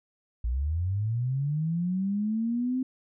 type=linear sweep; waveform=sine; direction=up; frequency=55 to 261.6 Hz; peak=-25 dBFS; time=0.44-2.83 s; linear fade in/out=5 ms; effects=none